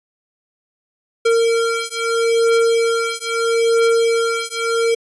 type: beating tone pair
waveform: square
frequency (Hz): 459.6 / 460.37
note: A#4 / A#4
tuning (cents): -25 / -22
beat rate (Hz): 0.77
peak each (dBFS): -18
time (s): 1.25-4.95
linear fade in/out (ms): 10
effects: resampled to 24000 Hz